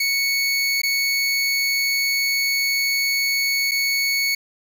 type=tone with dropouts; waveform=25% pulse; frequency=2217 Hz; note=C#7; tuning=in tune; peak=-15 dBFS; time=0-4.35 s; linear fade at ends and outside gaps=5 ms; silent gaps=0.818-0.833 / 3.712-3.716 s; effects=none

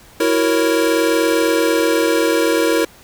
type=chord; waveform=square; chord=F# dominant seventh; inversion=third; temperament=equal; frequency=329.6 / 370 / 466.2 / 554.4 Hz; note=E4 / F#4 / A#4 / C#5; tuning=0 / 0 / 0 / 0 cents; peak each=-18 / -24 / -18 / -22 dBFS; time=0.2-2.85 s; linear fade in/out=5 ms; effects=pink hiss -45 dBFS RMS until 3.03 s

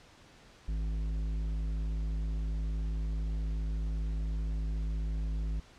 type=tone with low-pass filter; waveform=square; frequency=53 Hz; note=G#1; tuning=36 cents sharp; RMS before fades=-33 dBFS; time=0.68-5.6 s; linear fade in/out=5 ms; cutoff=200 Hz; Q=0.59; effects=pink hiss -57 dBFS RMS until 5.78 s + low-pass 6000 Hz 12 dB/octave

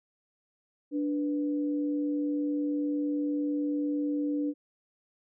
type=tone pair together; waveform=sine; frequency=293 / 492.7 Hz; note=D4 / B4; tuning=-4 / -4 cents; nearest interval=major sixth; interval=900 cents; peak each=-27 / -38 dBFS; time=0.91-4.54 s; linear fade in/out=50 ms; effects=none

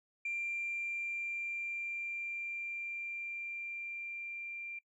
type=tone with level ramp; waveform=sine; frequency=2374 Hz; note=D7; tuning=18 cents sharp; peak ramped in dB=-33 to -40 dBFS; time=0.25-4.79 s; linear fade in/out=5 ms; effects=noise-tail reverb RT60 0.1 s tail -24 dB re dry + tanh soft clip ceiling -30 dBFS

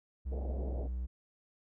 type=tone with pitch glide; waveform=triangle; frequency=65.1 to 61.91 Hz; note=C2 to B1; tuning=-8 to +5 cents; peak=-32 dBFS; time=0.25-1.07 s; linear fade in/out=20 ms; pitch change=-87 cents; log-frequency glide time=0.67-0.81 s
type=low-pass noise; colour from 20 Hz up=white; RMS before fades=-44 dBFS; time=0.31-0.88 s; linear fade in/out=20 ms; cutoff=680 Hz; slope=48 dB/octave
effects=none

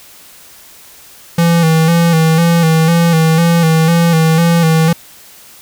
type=tone with vibrato; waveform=square; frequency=164.81 Hz; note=E3; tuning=in tune; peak=-8 dBFS; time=1.38-4.93 s; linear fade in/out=5 ms; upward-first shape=square; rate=2 Hz; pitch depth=43 cents each way; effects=white hiss -39 dBFS RMS until 5.61 s

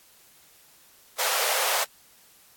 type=high-pass noise; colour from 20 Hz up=pink; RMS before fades=-25 dBFS; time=1.18-1.85 s; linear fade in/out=20 ms; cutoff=480 Hz; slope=48 dB/octave; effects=white hiss -56 dBFS RMS until 2.56 s + AAC 64 kbps

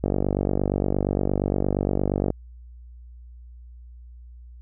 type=click train; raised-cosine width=2 ms; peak=-9 dBFS; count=111; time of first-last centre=0.04-2.303 s; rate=48.6 Hz; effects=added 60 Hz sine -41 dBFS peak until 4.61 s

